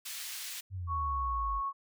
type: high-pass noise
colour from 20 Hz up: pink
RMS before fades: -41 dBFS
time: 0.05-0.61 s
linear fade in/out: 10 ms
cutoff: 2700 Hz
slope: 12 dB/octave
type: exponential sweep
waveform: sine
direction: down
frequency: 98 to 47.98 Hz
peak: -35 dBFS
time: 0.7-1.62 s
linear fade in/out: 50 ms
type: tone with pitch glide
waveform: sine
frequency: 1110 to 1103 Hz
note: C#6 to C#6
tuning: +2 to -9 cents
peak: -31 dBFS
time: 0.87-1.73 s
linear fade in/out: 50 ms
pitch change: -11 cents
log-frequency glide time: 0.98-1.43 s
effects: none